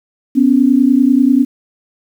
sine tone pair together, 249.9 / 280.1 Hz, B3 / C#4, +21 / +18 cents, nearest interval major second, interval 197 cents, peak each -10 dBFS, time 0.35-1.45 s, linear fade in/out 20 ms, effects 7-bit

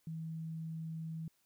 sine tone, 161.4 Hz, E3, 36 cents flat, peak -39 dBFS, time 0.07-1.28 s, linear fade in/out 2 ms, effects white hiss -75 dBFS RMS until 1.45 s

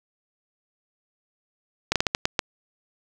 slowing click train, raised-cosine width 0.2 ms, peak -3 dBFS, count 7, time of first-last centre 1.92-2.392 s, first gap 37 ms, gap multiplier 1.3, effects 7-bit

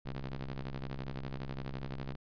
sawtooth ring-modulated tone, 65.41 Hz, C2, in tune, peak -31 dBFS, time 0.05-2.16 s, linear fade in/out 10 ms, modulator 71.4 Hz, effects resampled to 11025 Hz

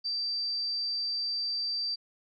sine tone, 4671 Hz, D8, 10 cents flat, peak -29 dBFS, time 0.04-1.96 s, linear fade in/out 20 ms, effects none

